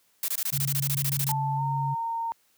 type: noise bursts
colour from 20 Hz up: blue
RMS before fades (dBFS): -28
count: 15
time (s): 0.23-1.318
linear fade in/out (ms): 2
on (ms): 52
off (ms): 22
type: tone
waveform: sine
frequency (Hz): 138.6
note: C#3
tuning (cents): 0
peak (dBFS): -27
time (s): 0.52-1.95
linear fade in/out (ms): 20
type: tone with pitch glide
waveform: sine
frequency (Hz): 880 to 918.4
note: A5 to A#5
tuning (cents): 0 to -26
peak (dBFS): -27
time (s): 1.29-2.32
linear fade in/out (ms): 0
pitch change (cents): +74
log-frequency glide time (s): 1.56-1.62
effects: white hiss -66 dBFS RMS until 2.57 s + high-pass 80 Hz 12 dB/octave